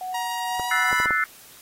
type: tone with tremolo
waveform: sine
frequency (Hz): 740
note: F#5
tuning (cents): 0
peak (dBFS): -27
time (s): 0.01-0.92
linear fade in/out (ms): 2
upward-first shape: triangle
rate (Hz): 2.3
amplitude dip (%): 50
type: tone with pitch glide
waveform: sawtooth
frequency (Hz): 946 to 983.3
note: A#5 to B5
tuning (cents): +25 to -8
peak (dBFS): -23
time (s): 0.14-1.06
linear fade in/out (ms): 5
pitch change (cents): +67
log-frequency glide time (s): 0.49-0.94
type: clicks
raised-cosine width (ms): 1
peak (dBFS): -18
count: 5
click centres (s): 0.597 / 0.929 / 1.001 / 1.058 / 1.107
type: chord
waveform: sine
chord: F# half-diminished seventh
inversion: third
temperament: equal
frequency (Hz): 1318.5 / 1480 / 1760 / 2093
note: E6 / F#6 / A6 / C7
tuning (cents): 0 / 0 / 0 / 0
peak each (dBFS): -25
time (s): 0.71-1.24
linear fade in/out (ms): 2
effects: white hiss -48 dBFS RMS until 1.61 s + AAC 48 kbps